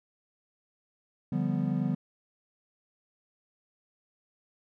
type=chord; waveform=triangle; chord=G dominant seventh; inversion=second; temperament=equal with one note detuned; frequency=146.83 / 174.61 / 196.79 / 246.9 Hz; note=D3 / F3 / G3 / B3; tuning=0 / 0 / +7 / 0 cents; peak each=-30 dBFS; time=1.32-1.95 s; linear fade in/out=5 ms; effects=none